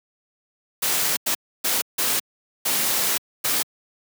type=noise bursts at uneven times; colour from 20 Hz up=white; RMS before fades=-22 dBFS; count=6; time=0.82-1.17 / 1.26-1.35 / 1.64-1.82 / 1.98-2.2 / 2.65-3.18 / 3.44-3.63 s; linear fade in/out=10 ms; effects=high-pass 150 Hz 12 dB/octave

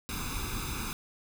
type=noise with comb filter; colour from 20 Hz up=pink; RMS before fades=-35 dBFS; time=0.09-0.93 s; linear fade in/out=0 ms; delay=0.8 ms; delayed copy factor=+0.85; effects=none

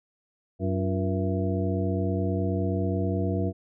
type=harmonic tone with a mistuned harmonic; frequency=94.9 Hz; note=F#2; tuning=44 cents sharp; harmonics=1 / 2 / 3 / 4 / 5 / 7; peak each=-27 / -30 / -32 / -33 / -34 / -35 dBFS; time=0.59-3.53 s; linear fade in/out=50 ms; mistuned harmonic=4; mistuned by=-120 cents; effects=none

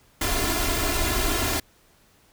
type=noise with comb filter; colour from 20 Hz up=pink; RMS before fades=-24 dBFS; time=0.21-1.6 s; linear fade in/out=5 ms; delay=2.9 ms; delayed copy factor=+1; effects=pink hiss -59 dBFS RMS until 2.32 s

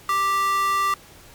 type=tone with high-pass filter; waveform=square; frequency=392 Hz; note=G4; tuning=in tune; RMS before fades=-21 dBFS; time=0.09-0.94 s; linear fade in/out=2 ms; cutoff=1300 Hz; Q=6.2; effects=pink hiss -47 dBFS RMS until 1.34 s + MP3 96 kbps

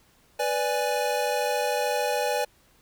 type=chord; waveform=square; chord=G# diminished; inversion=first; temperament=equal; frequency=493.9 / 587.3 / 830.6 Hz; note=B4 / D5 / G#5; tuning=0 / 0 / 0 cents; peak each=-29 dBFS; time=0.39-2.45 s; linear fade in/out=10 ms; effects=pink hiss -61 dBFS RMS until 2.81 s

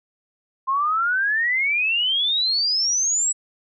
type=exponential sweep; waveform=sine; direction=up; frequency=1046.5 to 7902 Hz; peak=-18 dBFS; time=0.67-3.33 s; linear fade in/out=20 ms; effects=none

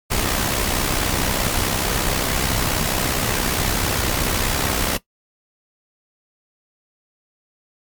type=noise with amplitude modulation; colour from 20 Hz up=pink; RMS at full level=-18 dBFS; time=0.1-4.98 s; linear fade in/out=20 ms; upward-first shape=sine; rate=64.6 Hz; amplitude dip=55%; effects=noise-tail reverb RT60 0.1 s tail -17 dB re dry + MP3 96 kbps

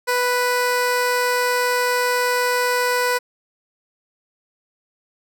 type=tone; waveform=15% pulse; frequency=493.9 Hz; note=B4; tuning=in tune; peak=-11 dBFS; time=0.07-3.19 s; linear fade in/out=20 ms; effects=none

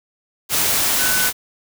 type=tone in noise; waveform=sine; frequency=1500 Hz; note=F#6; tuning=23 cents sharp; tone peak=-22 dBFS; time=0.98-1.31 s; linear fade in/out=50 ms; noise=white; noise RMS=-18 dBFS; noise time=0.49-1.33 s; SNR=-7 dB; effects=none

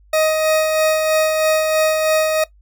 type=tone with tremolo; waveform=40% pulse; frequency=627 Hz; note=D#5; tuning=13 cents sharp; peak=-12 dBFS; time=0.13-2.44 s; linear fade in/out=5 ms; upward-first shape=sine; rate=3.1 Hz; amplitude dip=35%; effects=noise-tail reverb RT60 0.1 s tail -17 dB re dry + added 50 Hz sine -47 dBFS peak until 2.61 s

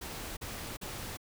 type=noise bursts; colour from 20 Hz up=pink; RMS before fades=-41 dBFS; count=3; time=0.01-1.172 s; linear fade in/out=10 ms; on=360 ms; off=41 ms; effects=none

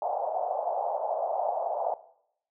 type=band-pass noise; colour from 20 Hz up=pink; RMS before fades=-30 dBFS; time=0.02-1.94 s; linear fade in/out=2 ms; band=600 to 810 Hz; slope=48 dB/octave; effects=noise-tail reverb RT60 0.7 s tail -17 dB re dry

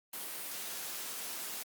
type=noise; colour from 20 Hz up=white; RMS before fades=-41 dBFS; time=0.13-1.63 s; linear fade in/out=5 ms; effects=high-pass 200 Hz 12 dB/octave + Opus 32 kbps

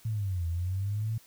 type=linear two-way sweep; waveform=sine; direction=down then up; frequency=114.2 to 82.3 to 114.2 Hz; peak=-28 dBFS; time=0.05-1.18 s; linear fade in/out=5 ms; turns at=0.47 s; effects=white hiss -58 dBFS RMS until 1.26 s

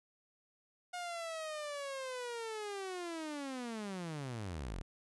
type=linear sweep; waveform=sawtooth; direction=down; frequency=720 to 34.12 Hz; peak=-36 dBFS; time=0.93-4.82 s; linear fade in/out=10 ms; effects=resampled to 24000 Hz

